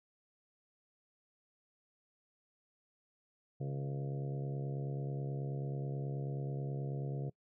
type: harmonic tone with a mistuned harmonic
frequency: 69.3 Hz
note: C#2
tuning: in tune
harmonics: 2 / 3 / 4 / 5 / 6 / 7 / 8 / 9 / 10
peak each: -36 / -51 / -52 / -50 / -49 / -50 / -58 / -57 / -55 dBFS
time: 3.6-7.3 s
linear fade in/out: 10 ms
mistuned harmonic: 8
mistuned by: -19 cents
effects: noise-tail reverb RT60 0.1 s tail -24 dB re dry